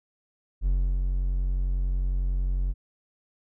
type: tone with ADSR envelope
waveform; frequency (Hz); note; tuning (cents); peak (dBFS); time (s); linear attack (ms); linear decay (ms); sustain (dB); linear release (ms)
triangle; 45.52; F#1; -28; -18; 0.61-2.74; 52; 320; -3; 37
effects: none